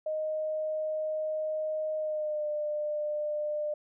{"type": "tone with pitch glide", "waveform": "sine", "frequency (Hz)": [621, 599.5], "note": ["D#5", "D5"], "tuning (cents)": [-3, 36], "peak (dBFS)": -29, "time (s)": [0.06, 3.74], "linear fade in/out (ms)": 5, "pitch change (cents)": -61, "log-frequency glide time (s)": [1.97, 2.48], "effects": []}